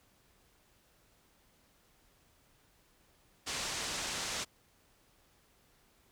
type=low-pass noise; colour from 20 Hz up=white; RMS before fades=-38 dBFS; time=3.46-4.45 s; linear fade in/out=20 ms; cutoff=7500 Hz; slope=24 dB/octave; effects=pink hiss -68 dBFS RMS until 6.11 s